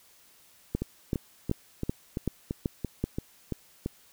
two click trains, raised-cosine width 3 ms, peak -17 / -14 dBFS, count 10 / 7, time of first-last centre 0.82-3.861 / 0.75-3.04 s, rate 2.96 / 2.62 Hz, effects white hiss -59 dBFS RMS until 4.12 s

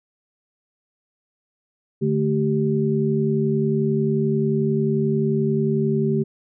sine tone cluster, 146.3 / 217.6 / 387.8 Hz, D3 / A3 / G4, -6 / -19 / -19 cents, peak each -22 dBFS, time 2.01-6.24 s, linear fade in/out 20 ms, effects none

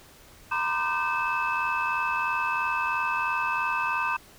sine tone cluster, 935 / 1018 / 1195 / 1541 / 2610 Hz, A#5 / C6 / D6 / G6 / E7, +5 / -48 / +30 / -30 / -18 cents, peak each -30 dBFS, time 0.51-4.17 s, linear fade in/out 10 ms, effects tanh soft clip ceiling -17 dBFS + pink hiss -52 dBFS RMS until 4.38 s

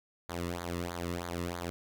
sawtooth tone with flanger, 86.7 Hz, F2, 12 cents flat, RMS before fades -37 dBFS, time 0.29-1.7 s, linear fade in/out 0 ms, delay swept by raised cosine 0.36 to 1.32 ms, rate 3.1 Hz, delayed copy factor -0.8, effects none

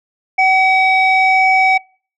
sine tone pair together, 757.7 / 2274 Hz, F#5 / C#7, +41 / +44 cents, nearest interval octave + perfect fifth, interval 1903 cents, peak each -10 dBFS, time 0.38-1.78 s, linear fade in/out 10 ms, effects noise-tail reverb RT60 0.4 s tail -24 dB re dry + tanh soft clip ceiling -6 dBFS

